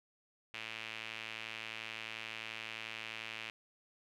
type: tone with band-pass filter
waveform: sawtooth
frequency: 111.4 Hz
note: A2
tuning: 22 cents sharp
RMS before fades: -45 dBFS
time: 0.54-3.5 s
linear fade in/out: 0 ms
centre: 2600 Hz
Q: 3.2
effects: none